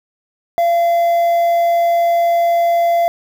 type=tone with quantisation; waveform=triangle; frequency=684 Hz; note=F5; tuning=36 cents flat; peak=-9 dBFS; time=0.58-3.08 s; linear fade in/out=0 ms; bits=6; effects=none